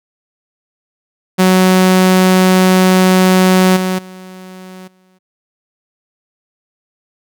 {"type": "tone with level steps", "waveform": "sawtooth", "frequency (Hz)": 185.7, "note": "F#3", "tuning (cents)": 7, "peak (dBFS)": [-3, -10, -27, -46], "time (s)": [1.38, 5.19], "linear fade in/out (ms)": 20, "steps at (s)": [3.76, 3.98, 4.87], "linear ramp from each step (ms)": 10, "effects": []}